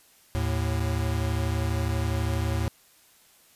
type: tone pair together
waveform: square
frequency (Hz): 77.78 / 110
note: D#2 / A2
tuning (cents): 0 / 0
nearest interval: tritone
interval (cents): 600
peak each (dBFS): -28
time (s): 0.35-2.68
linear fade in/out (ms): 0
effects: white hiss -58 dBFS RMS until 3.55 s + resampled to 32000 Hz